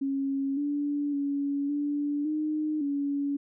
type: tone with pitch steps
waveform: sine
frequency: 273.8 / 289.3 / 282.3 / 290.3 / 306.3 / 283.2 Hz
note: C#4 / D4 / C#4 / D4 / D#4 / C#4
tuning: -21 / -26 / +32 / -20 / -27 / +37 cents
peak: -26 dBFS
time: 0.01-3.37 s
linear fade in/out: 10 ms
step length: 560 ms
effects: none